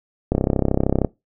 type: click train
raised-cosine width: 2 ms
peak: -4 dBFS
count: 25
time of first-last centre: 0.32-1.047 s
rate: 33 Hz
effects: noise-tail reverb RT60 0.2 s tail -20 dB re dry